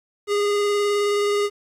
square tone with vibrato, 410 Hz, G#4, 22 cents flat, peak -19 dBFS, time 0.27-1.5 s, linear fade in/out 50 ms, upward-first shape square, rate 19 Hz, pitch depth 10 cents each way, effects low-pass 9000 Hz 12 dB/octave + 9-bit

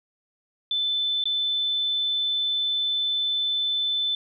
sine tone with dropouts, 3520 Hz, A7, in tune, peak -22 dBFS, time 0.71-4.15 s, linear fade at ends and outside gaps 2 ms, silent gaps 1.24-1.255 s, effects none

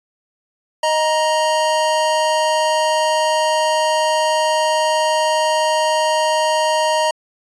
square tone pair together, 622.3 / 941.9 Hz, D#5 / A#5, 0 / +18 cents, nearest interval perfect fifth, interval 718 cents, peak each -18 dBFS, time 0.83-7.11 s, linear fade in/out 5 ms, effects resampled to 22050 Hz

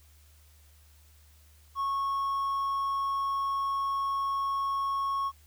triangle tone with hard clipping, 1100 Hz, C#6, 14 cents flat, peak -28 dBFS, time 1.75-5.32 s, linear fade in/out 50 ms, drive 5 dB, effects added 75 Hz sine -56 dBFS peak until 5.46 s + white hiss -63 dBFS RMS until 5.46 s

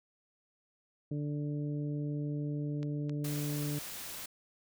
harmonic tone, 146.83 Hz, D3, in tune, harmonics 1 / 2 / 3 / 4, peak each -34 / -38 / -46 / -51 dBFS, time 1.11-3.79 s, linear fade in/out 5 ms
click train, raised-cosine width 0.2 ms, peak -31 dBFS, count 4, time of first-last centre 2.83-3.626 s, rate 3.77 Hz
white noise, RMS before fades -43 dBFS, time 3.24-4.26 s, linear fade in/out 5 ms
effects none

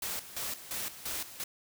white noise with tremolo, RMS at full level -36 dBFS, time 0.02-1.44 s, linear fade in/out 5 ms, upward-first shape square, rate 2.9 Hz, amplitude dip 75%, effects none

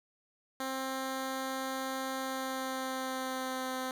10% pulse tone with pitch glide, 264.3 to 258.7 Hz, C4 to C4, +18 to -19 cents, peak -26 dBFS, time 0.6-3.91 s, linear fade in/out 2 ms, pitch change -37 cents, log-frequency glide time 2.18-3.75 s, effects none

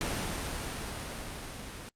pink noise with level ramp, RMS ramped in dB -32 to -43 dBFS, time 0.01-1.89 s, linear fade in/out 0 ms, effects low-pass 10000 Hz 12 dB/octave + Opus 48 kbps

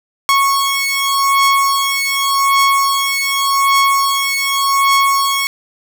sawtooth beating tone pair, 1102 / 1102.86 Hz, C#6 / C#6, -11 / -9 cents, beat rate 0.86 Hz, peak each -11 dBFS, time 0.29-5.47 s, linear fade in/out 0 ms, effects none

